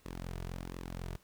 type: tone with flanger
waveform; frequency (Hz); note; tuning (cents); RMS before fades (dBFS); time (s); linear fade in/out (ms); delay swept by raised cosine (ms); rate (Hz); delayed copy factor
sawtooth; 44; F1; +14; -42; 0.05-1.17; 10; 1.3 to 3.8; 1.4; -0.6
effects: pink hiss -66 dBFS RMS until 1.23 s